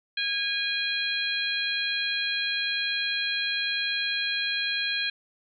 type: harmonic tone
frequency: 819 Hz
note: G#5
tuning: 24 cents flat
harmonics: 2 / 3 / 4 / 5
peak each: -31 / -31 / -31 / -31 dBFS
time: 0.17-5.1 s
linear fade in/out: 5 ms
effects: none